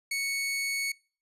sawtooth tone, 2217 Hz, C#7, in tune, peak -25 dBFS, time 0.11-0.92 s, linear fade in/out 5 ms, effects noise-tail reverb RT60 0.4 s tail -25 dB re dry + resampled to 32000 Hz

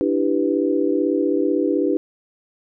sine chord, E minor seventh, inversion third, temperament equal, 293.7 / 329.6 / 392 / 493.9 Hz, D4 / E4 / G4 / B4, 0 / 0 / 0 / 0 cents, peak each -21 / -22 / -22 / -24 dBFS, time 0.01-1.97 s, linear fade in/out 0 ms, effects none

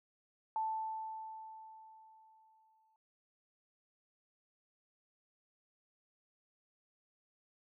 sine tone with exponential decay, 880 Hz, A5, in tune, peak -32 dBFS, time 0.56-2.96 s, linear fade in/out 1 ms, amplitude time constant 520 ms, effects none

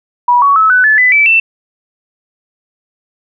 sine tone with pitch steps, 972 / 1123 / 1297.5 / 1499 / 1731.9 / 2001 / 2312 / 2671 Hz, B5 / C#6 / E6 / F#6 / A6 / B6 / D7 / E7, -28 / +22 / -28 / +22 / -28 / +22 / -28 / +22 cents, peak -5 dBFS, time 0.28-1.4 s, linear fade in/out 5 ms, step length 140 ms, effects none

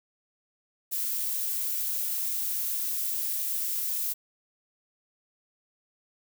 violet noise, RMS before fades -30 dBFS, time 0.91-4.14 s, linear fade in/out 20 ms, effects none

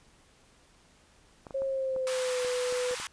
clicks, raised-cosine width 1 ms, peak -29 dBFS, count 8, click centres 1.468 / 1.508 / 1.62 / 1.963 / 2.448 / 2.725 / 2.911 / 3 s
sine tone with pitch glide, 540 to 498.1 Hz, C#5 to B4, -45 to +15 cents, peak -28 dBFS, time 1.54-2.95 s, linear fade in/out 10 ms, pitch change -140 cents, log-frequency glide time 1.65-2.44 s
pink high-pass noise, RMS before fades -37 dBFS, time 2.07-3.07 s, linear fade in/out 0 ms, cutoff 900 Hz, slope 48 dB/octave
effects pink hiss -61 dBFS RMS until 3.12 s + resampled to 22050 Hz

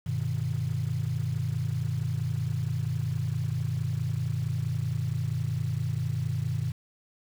sine chord, G augmented, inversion none, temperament just, 98 / 122.5 / 153.12 Hz, G2 / B2 / D#3, 0 / -14 / -27 cents, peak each -32 / -29 / -31 dBFS, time 0.06-6.72 s, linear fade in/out 10 ms, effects tanh soft clip ceiling -18 dBFS + 8-bit

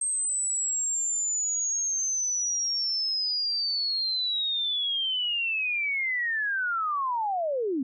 sine linear sweep, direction down, 8372 to 246.1 Hz, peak -25 dBFS, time 0.01-7.83 s, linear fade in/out 5 ms, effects none

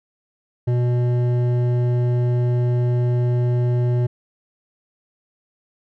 sine tone with hard clipping, 122.3 Hz, B2, 16 cents flat, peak -18 dBFS, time 0.67-4.07 s, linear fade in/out 10 ms, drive 10 dB, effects none

